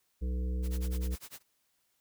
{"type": "harmonic tone", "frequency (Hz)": 62.3, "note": "B1", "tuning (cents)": 16, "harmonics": [1, 3, 5, 7, 8], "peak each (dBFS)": [-30, -42, -48, -49, -52], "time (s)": [0.21, 1.16], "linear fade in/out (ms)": 20}
{"type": "noise with tremolo", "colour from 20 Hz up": "white", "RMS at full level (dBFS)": -45, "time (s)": [0.62, 1.43], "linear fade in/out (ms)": 50, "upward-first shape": "sine", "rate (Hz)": 10, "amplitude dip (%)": 100}
{"effects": ["white hiss -75 dBFS RMS until 2 s"]}